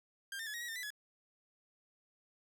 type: tone with pitch steps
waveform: sawtooth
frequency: 1596 / 1808 / 1705 / 1885 / 1915 / 1808 / 1988 / 1693 Hz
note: G6 / A6 / G#6 / A#6 / A#6 / A6 / B6 / G#6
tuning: +31 / +47 / +45 / +19 / +46 / +47 / +11 / +33 cents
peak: -37 dBFS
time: 0.32-0.904 s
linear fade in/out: 2 ms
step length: 73 ms
effects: none